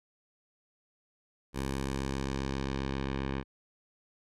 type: tone with low-pass filter sweep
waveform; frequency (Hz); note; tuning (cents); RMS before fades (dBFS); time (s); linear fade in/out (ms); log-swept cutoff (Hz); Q
10% pulse; 67.5; C#2; -45; -34; 1.53-3.44; 50; 12000 to 2700; 1
effects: none